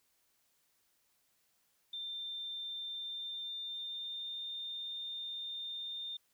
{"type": "tone with pitch glide", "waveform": "sine", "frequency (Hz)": [3584, 3619], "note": ["A7", "A7"], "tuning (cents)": [31, 48], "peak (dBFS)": -39, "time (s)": [1.93, 6.17], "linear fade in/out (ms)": 5, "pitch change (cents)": 17, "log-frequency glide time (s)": [2.89, 4.4], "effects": ["white hiss -75 dBFS RMS until 6.33 s"]}